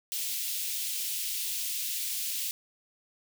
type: high-pass noise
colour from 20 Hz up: white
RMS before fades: -33 dBFS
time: 0.12-2.51 s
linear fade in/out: 0 ms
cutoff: 2600 Hz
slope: 24 dB/octave
effects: none